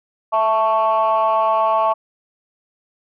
sine chord, A major, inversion second, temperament equal, 659.3 / 880 / 1108.7 Hz, E5 / A5 / C#6, 0 / 0 / 0 cents, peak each -17 dBFS, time 0.32-1.94 s, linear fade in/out 20 ms, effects tanh soft clip ceiling -9 dBFS

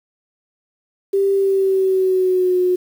sine tone with pitch glide, 393.5 to 362.9 Hz, G4 to F#4, +7 to -34 cents, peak -13 dBFS, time 1.13-2.76 s, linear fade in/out 10 ms, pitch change -141 cents, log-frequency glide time 1.33-2.58 s, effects 7-bit

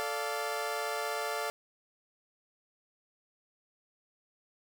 20% pulse chord, D minor, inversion second, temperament equal with one note detuned, 440 / 581.6 / 698.5 Hz, A4 / D5 / F5, 0 / -17 / 0 cents, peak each -32 dBFS, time 0-1.5 s, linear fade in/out 0 ms, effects none

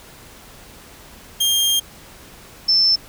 sawtooth / sine tone pair in turn, 3208 / 5308 Hz, G7 / E8, +39 / +11 cents, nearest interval major sixth, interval 872 cents, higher second, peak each -12 dBFS, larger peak neither, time 1.4-1.8 / 2.68-2.96 s, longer first, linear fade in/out 10 ms, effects pink hiss -43 dBFS RMS until 3.08 s

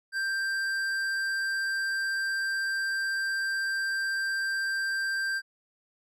triangle tone with tanh clipping, 1577 Hz, G6, 10 cents sharp, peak -29 dBFS, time 0.12-5.42 s, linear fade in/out 50 ms, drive 16 dB, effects none

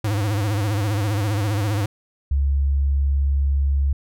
square tone with vibrato, 103.6 Hz, G#2, 4 cents flat, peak -20 dBFS, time 0.04-1.86 s, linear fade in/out 5 ms, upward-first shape sine, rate 15 Hz, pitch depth 110 cents each way
sine tone, 69.5 Hz, C#2, 5 cents sharp, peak -16 dBFS, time 2.31-3.93 s, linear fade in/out 5 ms
effects none

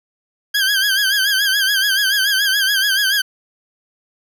20% pulse tone with vibrato, 1600 Hz, G6, 35 cents sharp, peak -9 dBFS, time 0.54-3.22 s, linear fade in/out 10 ms, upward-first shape sine, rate 7 Hz, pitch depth 86 cents each way, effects none

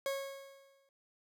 40% pulse tone with exponential decay, 548 Hz, C#5, 20 cents flat, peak -31 dBFS, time 0.06-0.89 s, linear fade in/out 1 ms, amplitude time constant 180 ms, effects none

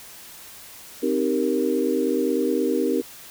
sine chord, C minor seventh, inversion none, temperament equal with one note detuned, 261.6 / 311.1 / 392 / 468.3 Hz, C4 / Eb4 / G4 / Bb4, 0 / 0 / 0 / +8 cents, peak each -25 dBFS, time 1.02-3.02 s, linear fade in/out 20 ms, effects white hiss -43 dBFS RMS until 3.3 s

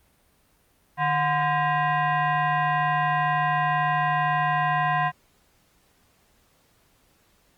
sine tone with frequency modulation, 152.2 Hz, D#3, 38 cents flat, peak -20 dBFS, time 0.97-5.12 s, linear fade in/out 50 ms, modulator 878 Hz, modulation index 1.8, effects pink hiss -63 dBFS RMS until 7.57 s + Opus 32 kbps

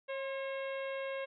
harmonic tone with a mistuned harmonic, 542 Hz, C#5, 39 cents flat, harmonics 1 / 2 / 3 / 4 / 5 / 6 / 7, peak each -37 / -47 / -47 / -47 / -50 / -55 / -58 dBFS, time 0.08-1.26 s, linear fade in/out 20 ms, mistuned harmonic 2, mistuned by -40 cents, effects none

